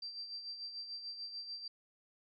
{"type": "tone with tremolo", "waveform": "sine", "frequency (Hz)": 4699, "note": "D8", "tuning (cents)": 0, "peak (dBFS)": -40, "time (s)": [0.02, 1.68], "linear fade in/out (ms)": 5, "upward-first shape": "sine", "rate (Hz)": 6.8, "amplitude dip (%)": 55, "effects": []}